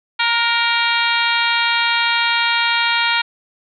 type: harmonic tone with a mistuned harmonic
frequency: 466.2 Hz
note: A#4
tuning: in tune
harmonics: 2 / 3 / 4 / 5 / 6 / 7 / 8 / 9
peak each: -21 / -21 / -23 / -21 / -25 / -24 / -25 / -26 dBFS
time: 0.19-3.22 s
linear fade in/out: 10 ms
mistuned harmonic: 3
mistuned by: +23 cents
effects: none